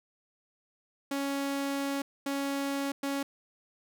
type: tone bursts at uneven times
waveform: sawtooth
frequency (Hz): 278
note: C#4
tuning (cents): +5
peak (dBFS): -26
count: 3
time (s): 1.11-2.02 / 2.26-2.92 / 3.03-3.23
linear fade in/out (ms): 5
effects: none